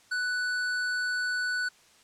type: tone with hard clipping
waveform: sine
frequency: 1486 Hz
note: F#6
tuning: 7 cents sharp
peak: -29 dBFS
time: 0.11-1.69 s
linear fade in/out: 10 ms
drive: 13 dB
effects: white hiss -59 dBFS RMS until 2.03 s + low-pass 8000 Hz 12 dB/octave